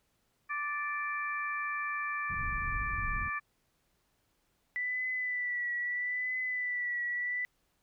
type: harmonic tone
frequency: 586 Hz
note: D5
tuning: 4 cents flat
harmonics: 2 / 3 / 4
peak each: -36 / -36 / -39 dBFS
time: 0.49-3.4 s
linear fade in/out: 20 ms
type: low-pass noise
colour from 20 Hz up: pink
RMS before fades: -38 dBFS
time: 2.29-3.3 s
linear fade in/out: 20 ms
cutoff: 110 Hz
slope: 12 dB/octave
type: tone with vibrato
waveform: sine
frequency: 1975.5 Hz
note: B6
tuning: in tune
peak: -31 dBFS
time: 4.76-7.45 s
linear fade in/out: 0 ms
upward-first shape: triangle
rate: 0.77 Hz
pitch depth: 42 cents each way
effects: pink hiss -75 dBFS RMS until 7.82 s